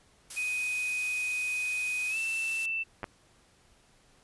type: noise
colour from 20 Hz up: blue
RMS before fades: -38 dBFS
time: 0.3-2.66 s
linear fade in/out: 5 ms
type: tone with pitch glide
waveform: sine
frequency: 2500 to 2664 Hz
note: D#7 to E7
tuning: +8 to +18 cents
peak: -29 dBFS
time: 0.36-2.84 s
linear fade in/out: 20 ms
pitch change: +110 cents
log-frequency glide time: 2.09-2.17 s
type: clicks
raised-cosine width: 0.5 ms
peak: -20 dBFS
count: 2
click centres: 3.032 / 3.042 s
effects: pink hiss -63 dBFS RMS until 4.23 s + resampled to 24000 Hz